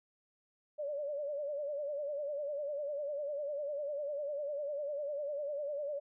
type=tone with vibrato; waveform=sine; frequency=580 Hz; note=D5; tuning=22 cents flat; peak=-35 dBFS; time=0.78-6 s; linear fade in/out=20 ms; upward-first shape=sine; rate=10 Hz; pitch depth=79 cents each way; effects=none